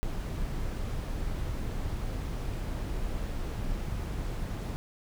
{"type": "noise", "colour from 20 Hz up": "brown", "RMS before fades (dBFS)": -33, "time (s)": [0.03, 4.76], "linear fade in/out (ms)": 0, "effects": []}